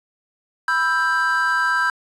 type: chord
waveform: triangle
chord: E minor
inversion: second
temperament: just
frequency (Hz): 988.9 / 1318.5 / 1582.2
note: B5 / E6 / G6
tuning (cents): +2 / 0 / +16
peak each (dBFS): -22 / -21 / -17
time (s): 0.68-1.9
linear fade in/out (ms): 2
effects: resampled to 24000 Hz + 7-bit